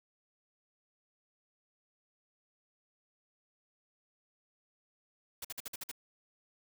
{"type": "noise bursts", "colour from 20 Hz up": "white", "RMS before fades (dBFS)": -41, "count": 7, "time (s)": [5.42, 5.915], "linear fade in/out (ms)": 5, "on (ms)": 27, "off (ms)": 51, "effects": []}